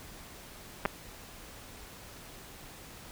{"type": "clicks", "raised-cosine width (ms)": 0.5, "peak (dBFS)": -13, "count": 2, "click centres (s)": [0.853, 0.858], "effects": ["pink hiss -49 dBFS RMS until 3.11 s"]}